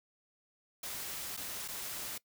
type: noise with dropouts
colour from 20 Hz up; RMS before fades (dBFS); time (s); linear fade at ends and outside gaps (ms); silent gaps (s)
white; -41; 0.83-2.18; 5; 1.367-1.373 / 1.679-1.684
effects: noise-tail reverb RT60 0.1 s tail -21 dB re dry